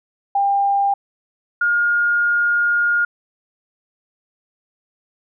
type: tone pair in turn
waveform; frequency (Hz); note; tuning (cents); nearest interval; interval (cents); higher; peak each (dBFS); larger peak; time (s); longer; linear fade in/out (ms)
sine; 798 / 1421.9; G5 / F6; +31 / +31; minor seventh; 1000; second; -14; neither; 0.35-0.94 / 1.61-3.05; second; 5
effects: none